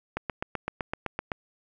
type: click train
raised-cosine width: 0.5 ms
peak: -14 dBFS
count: 10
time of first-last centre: 0.17-1.318 s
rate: 7.84 Hz
effects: none